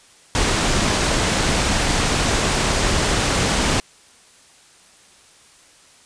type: low-pass noise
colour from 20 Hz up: pink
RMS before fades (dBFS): -19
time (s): 0.35-3.8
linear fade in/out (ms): 0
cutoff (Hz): 9200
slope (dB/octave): 24
effects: white hiss -50 dBFS RMS until 6.05 s + resampled to 22050 Hz